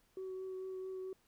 sine tone with vibrato, 376.2 Hz, F#4, 29 cents sharp, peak -39 dBFS, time 0.17-1.13 s, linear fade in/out 2 ms, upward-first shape triangle, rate 4.5 Hz, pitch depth 14 cents each way, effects tanh soft clip ceiling -38 dBFS + pink hiss -73 dBFS RMS until 1.27 s

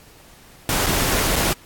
pink noise with dropouts, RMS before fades -20 dBFS, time 0.69-1.53 s, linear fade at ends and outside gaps 1 ms, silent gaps 0.861-0.866 / 1.358-1.362 s, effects pink hiss -48 dBFS RMS until 1.65 s + AAC 64 kbps

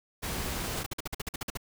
pink noise, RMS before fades -34 dBFS, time 0.22-0.84 s, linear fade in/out 20 ms
pink noise bursts, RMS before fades -34 dBFS, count 12, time 0.77-1.573 s, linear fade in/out 5 ms, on 22 ms, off 49 ms
effects none

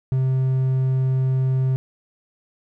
triangle tone, 131 Hz, C3, 2 cents sharp, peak -15 dBFS, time 0.12-1.76 s, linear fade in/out 0 ms, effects none

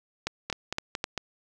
two click trains, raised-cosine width 0.2 ms, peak -13 / -11 dBFS, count 4 / 4, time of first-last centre 0.5-1.177 / 0.27-1.041 s, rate 4.43 / 3.89 Hz, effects none

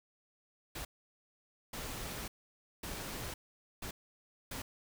pink noise bursts at uneven times, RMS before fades -42 dBFS, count 5, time 0.75-0.85 / 1.73-2.28 / 2.83-3.34 / 3.82-3.91 / 4.51-4.62 s, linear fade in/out 5 ms, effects none

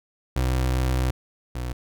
30% pulse tone pair in turn, 63.7 / 61.6 Hz, C2 / B1, -46 / -4 cents, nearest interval minor second, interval 58 cents, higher first, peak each -18 / -25 dBFS, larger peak first, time 0.36-1.11 / 1.55-1.73 s, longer first, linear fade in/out 5 ms, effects none

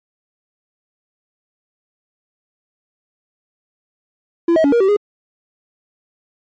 triangle tone with pitch steps, 337.9 / 639 / 282.5 / 472.2 / 384.1 / 413 Hz, E4 / D#5 / C#4 / A#4 / G4 / G#4, +43 / +46 / +33 / +22 / -35 / -10 cents, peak -8 dBFS, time 4.48-4.966 s, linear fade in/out 5 ms, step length 81 ms, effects MP3 32 kbps

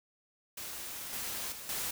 white noise with level steps, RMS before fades -42 / -38 / -45 / -36 dBFS, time 0.57-1.91 s, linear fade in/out 5 ms, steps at 1.13 / 1.52 / 1.69 s, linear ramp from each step 2 ms, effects none

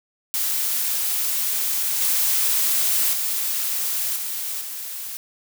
blue noise with level steps, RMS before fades -23 / -20 / -24 / -28 / -32 dBFS, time 0.34-5.17 s, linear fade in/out 0 ms, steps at 2.01 / 3.13 / 4.16 / 4.61 s, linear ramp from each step 2 ms, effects none

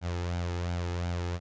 sawtooth tone with flanger, 87.31 Hz, F2, in tune, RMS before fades -32 dBFS, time 0.01-1.4 s, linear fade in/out 50 ms, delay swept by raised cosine 1.3 to 2.4 ms, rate 2.8 Hz, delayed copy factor +0.5, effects resampled to 16000 Hz

